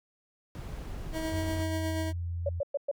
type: noise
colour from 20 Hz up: brown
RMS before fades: -39 dBFS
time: 0.55-1.63 s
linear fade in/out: 0 ms
type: tone with tremolo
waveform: 25% pulse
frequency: 319.7 Hz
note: D#4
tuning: 47 cents sharp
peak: -27 dBFS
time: 1.12-2.13 s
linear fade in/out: 50 ms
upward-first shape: sine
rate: 8.3 Hz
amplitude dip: 30%
type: tone with pitch glide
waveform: sine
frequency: 89 to 85.62 Hz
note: F2 to F2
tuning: +33 to -34 cents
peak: -31 dBFS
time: 1.31-2.61 s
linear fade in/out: 20 ms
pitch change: -67 cents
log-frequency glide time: 1.75-2.27 s
type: tone bursts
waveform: sine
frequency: 566 Hz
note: C#5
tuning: 36 cents sharp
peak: -26 dBFS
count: 4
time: 2.46-2.914 s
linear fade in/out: 5 ms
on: 31 ms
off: 110 ms
effects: none